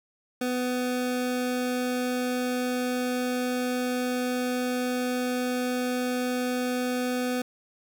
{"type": "tone", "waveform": "25% pulse", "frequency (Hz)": 249.8, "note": "B3", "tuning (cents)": 20, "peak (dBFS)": -22, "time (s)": [0.41, 7.42], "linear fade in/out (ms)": 5, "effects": []}